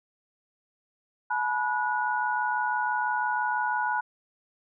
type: tone cluster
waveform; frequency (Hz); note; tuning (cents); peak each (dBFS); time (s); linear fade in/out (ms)
sine; 853 / 979 / 1459; G#5 / B5 / F#6; +46 / -15 / -25; -29; 1.3-4.01; 10
effects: none